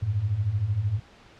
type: beating tone pair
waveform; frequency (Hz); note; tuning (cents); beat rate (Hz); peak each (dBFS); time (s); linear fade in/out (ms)
sine; 93.9 / 106.9; F#2 / A2; +26 / -49; 13; -29 / -24; 0.02-1; 10
effects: pink hiss -52 dBFS RMS until 1.39 s + low-pass 4000 Hz 12 dB/octave